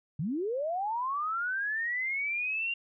sine linear sweep, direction up, 130.8 to 2794 Hz, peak -29 dBFS, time 0.19-2.74 s, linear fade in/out 5 ms, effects none

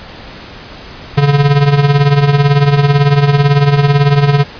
square tone with tremolo, 142.8 Hz, D3, 48 cents flat, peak -4 dBFS, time 1.17-4.44 s, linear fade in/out 10 ms, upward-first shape triangle, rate 18 Hz, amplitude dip 75%, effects pink hiss -31 dBFS RMS until 4.59 s + resampled to 11025 Hz

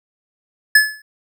square tone with exponential decay, 1719 Hz, A6, 41 cents flat, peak -5 dBFS, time 0.75-1.02 s, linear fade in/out 5 ms, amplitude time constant 57 ms, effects none

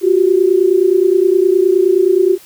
sine tone pair together, 356.4 / 386 Hz, F4 / G4, +35 / -27 cents, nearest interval minor second, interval 138 cents, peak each -11 dBFS, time 0.01-2.38 s, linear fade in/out 50 ms, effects white hiss -42 dBFS RMS until 2.45 s

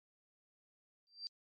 sine tone with exponential growth, 4699 Hz, D8, in tune, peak -36 dBFS, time 1.07-1.27 s, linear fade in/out 0 ms, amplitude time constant 43 ms, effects tanh soft clip ceiling -34 dBFS + MP3 32 kbps

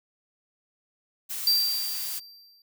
blue noise, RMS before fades -33 dBFS, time 1.29-2.2 s, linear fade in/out 20 ms
square tone with exponential decay, 4699 Hz, D8, in tune, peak -18 dBFS, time 1.47-2.62 s, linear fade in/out 2 ms, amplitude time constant 250 ms
effects none

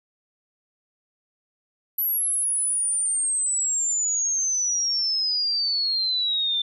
sine exponential sweep, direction down, 11870 to 3545 Hz, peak -21 dBFS, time 1.98-6.62 s, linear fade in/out 5 ms, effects none

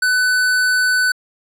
square tone, 1500 Hz, F#6, 23 cents sharp, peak -14 dBFS, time 0.02-1.12 s, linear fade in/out 5 ms, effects low-pass 12000 Hz 12 dB/octave

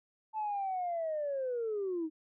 sine linear sweep, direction down, 880 to 306.2 Hz, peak -31 dBFS, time 0.33-2.1 s, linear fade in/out 50 ms, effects tanh soft clip ceiling -28 dBFS

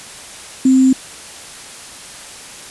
sine tone with sample-and-hold, 261.6 Hz, C4, in tune, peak -7 dBFS, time 0.65-0.93 s, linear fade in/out 5 ms, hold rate 7350 Hz, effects white hiss -34 dBFS RMS until 2.7 s + resampled to 24000 Hz

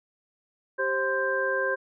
sine tone cluster, 390.7 / 530 / 1036 / 1580 Hz, G4 / C5 / C6 / G6, -6 / +22 / -17 / +13 cents, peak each -32 / -28 / -33 / -27 dBFS, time 0.78-1.76 s, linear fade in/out 20 ms, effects none

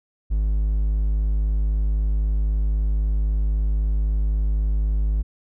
triangle tone, 51.91 Hz, G#1, in tune, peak -16 dBFS, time 0.3-5.23 s, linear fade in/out 20 ms, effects none

